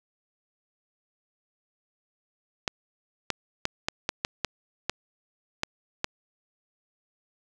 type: clicks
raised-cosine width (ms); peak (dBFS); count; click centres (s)
0.2; -8; 10; 2.678 / 3.303 / 3.654 / 3.885 / 4.091 / 4.249 / 4.447 / 4.896 / 5.634 / 6.044
effects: none